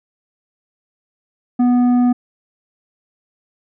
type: tone with tanh clipping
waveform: sine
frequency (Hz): 245.8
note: B3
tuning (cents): -8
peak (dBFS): -12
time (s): 1.59-2.13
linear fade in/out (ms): 10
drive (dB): 8
effects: none